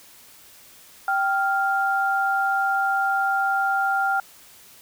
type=tone pair together; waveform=sine; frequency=781 / 1396.9 Hz; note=G5 / F6; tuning=-7 / 0 cents; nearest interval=minor seventh; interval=1007 cents; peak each=-22 dBFS; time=1.08-4.2 s; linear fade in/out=2 ms; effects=white hiss -49 dBFS RMS until 4.81 s